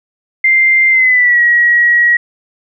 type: tone with pitch glide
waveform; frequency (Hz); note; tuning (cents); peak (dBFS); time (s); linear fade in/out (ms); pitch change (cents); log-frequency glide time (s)
sine; 2093 to 1908.2; C7 to A#6; 0 to +40; -6; 0.44-2.17; 5; -160; 0.9-1.41
effects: none